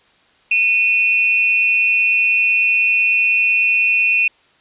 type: tone pair together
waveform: sine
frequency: 2482 / 2692 Hz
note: D#7 / E7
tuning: -5 / +36 cents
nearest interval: minor second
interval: 141 cents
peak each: -14 / -16 dBFS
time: 0.51-4.28 s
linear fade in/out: 5 ms
effects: white hiss -54 dBFS RMS until 4.6 s + resampled to 8000 Hz